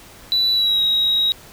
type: tone with pitch glide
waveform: sine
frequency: 3961 to 3813 Hz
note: B7 to A#7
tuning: +4 to +38 cents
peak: -13 dBFS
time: 0.32-1.32 s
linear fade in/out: 0 ms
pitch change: -66 cents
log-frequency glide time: 0.52-0.82 s
effects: tanh soft clip ceiling -12 dBFS + pink hiss -43 dBFS RMS until 1.52 s